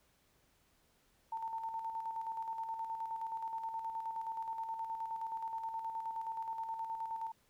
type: tone with tremolo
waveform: sine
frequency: 900 Hz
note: A5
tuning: 39 cents sharp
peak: -36 dBFS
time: 1.32-7.32 s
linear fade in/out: 5 ms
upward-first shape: square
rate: 9.5 Hz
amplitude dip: 45%
effects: pink hiss -72 dBFS RMS until 7.49 s